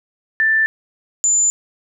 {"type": "tone pair in turn", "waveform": "sine", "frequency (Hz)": [1770, 7080], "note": ["A6", "A8"], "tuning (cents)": [10, 10], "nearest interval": "2 octaves", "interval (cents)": 2400, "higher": "second", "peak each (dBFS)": -12, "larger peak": "neither", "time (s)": [[0.4, 0.66], [1.24, 1.5]], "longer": "neither", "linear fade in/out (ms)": 0, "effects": []}